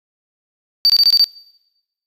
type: tone bursts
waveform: triangle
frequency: 4615 Hz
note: D8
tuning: 31 cents flat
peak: -6 dBFS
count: 6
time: 0.85-1.242 s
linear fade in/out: 0 ms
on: 47 ms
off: 22 ms
effects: noise-tail reverb RT60 1.0 s tail -26 dB re dry + tanh soft clip ceiling -3 dBFS